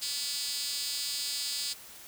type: tone with high-pass filter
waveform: 5% pulse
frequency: 284.7 Hz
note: C#4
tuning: 46 cents sharp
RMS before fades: -34 dBFS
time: 0.01-1.74 s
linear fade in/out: 20 ms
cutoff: 5100 Hz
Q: 7.1
effects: white hiss -49 dBFS RMS until 2.07 s